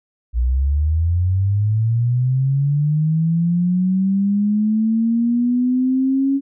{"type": "linear sweep", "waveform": "sine", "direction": "up", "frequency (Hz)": [57.4, 277.2], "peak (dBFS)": -14, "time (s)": [0.33, 6.41], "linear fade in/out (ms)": 50, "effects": []}